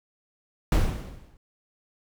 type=noise with exponential decay; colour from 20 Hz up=brown; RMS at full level=-17 dBFS; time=0.72-1.37 s; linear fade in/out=2 ms; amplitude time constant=140 ms; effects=none